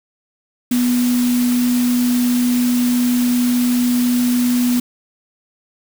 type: tone in noise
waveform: sine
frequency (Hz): 245.2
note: B3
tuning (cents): -12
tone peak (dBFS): -13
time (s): 0.71-4.8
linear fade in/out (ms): 5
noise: white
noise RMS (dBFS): -27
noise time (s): 0.71-4.8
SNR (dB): +11
effects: none